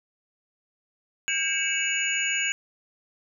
sine tone cluster, 1606 / 2253 / 2622 / 2879 / 6820 Hz, G6 / C#7 / E7 / F#7 / G#8, +41 / +28 / -10 / -48 / +45 cents, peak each -30 dBFS, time 1.28-2.52 s, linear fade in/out 0 ms, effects none

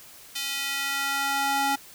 square tone with high-pass filter sweep, 277.2 Hz, C#4, in tune, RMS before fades -27 dBFS, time 0.35-1.76 s, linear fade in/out 10 ms, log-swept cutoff 3200 to 630 Hz, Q 1.3, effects white hiss -48 dBFS RMS until 1.94 s

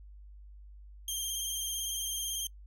15% pulse tone with vibrato, 3182 Hz, G7, 25 cents sharp, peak -26 dBFS, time 1.08-2.47 s, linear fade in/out 2 ms, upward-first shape sine, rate 18 Hz, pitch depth 26 cents each way, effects noise-tail reverb RT60 0.1 s tail -24 dB re dry + added 50 Hz sine -48 dBFS peak until 2.66 s

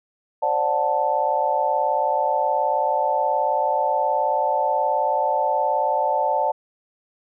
sine chord, D dominant seventh, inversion third, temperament just, 528.6 / 587.3 / 734.2 / 881 Hz, C5 / D5 / F#5 / A5, +18 / 0 / -14 / +2 cents, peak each -27 / -24 / -25 / -21 dBFS, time 0.42-6.52 s, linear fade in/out 10 ms, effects none

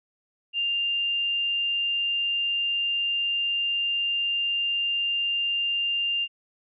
sine tone, 2796 Hz, F7, 1 cent sharp, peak -23 dBFS, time 0.53-6.28 s, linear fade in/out 50 ms, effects none

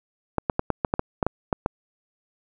clicks, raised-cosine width 1 ms, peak -7 dBFS, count 11, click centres 0.383 / 0.498 / 0.594 / 0.703 / 0.848 / 0.939 / 0.994 / 1.228 / 1.266 / 1.528 / 1.661 s, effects none

